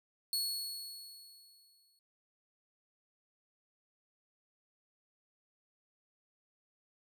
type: tone with exponential decay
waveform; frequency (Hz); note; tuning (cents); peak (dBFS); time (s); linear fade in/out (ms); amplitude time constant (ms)
sawtooth; 4366; C#8; -27; -28; 0.33-1.99; 1; 360
effects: none